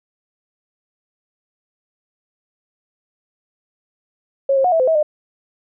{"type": "tone with pitch steps", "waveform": "sine", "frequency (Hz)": [547, 536, 726, 653, 514, 644, 605], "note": ["C#5", "C5", "F#5", "E5", "C5", "E5", "D#5"], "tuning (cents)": [-23, 42, -33, -17, -31, -41, -49], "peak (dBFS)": -12, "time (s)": [4.49, 5.029], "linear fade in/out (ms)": 5, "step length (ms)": 77, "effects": []}